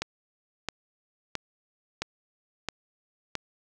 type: click train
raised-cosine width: 0.2 ms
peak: -12 dBFS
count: 6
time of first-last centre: 0.02-3.353 s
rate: 1.5 Hz
effects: none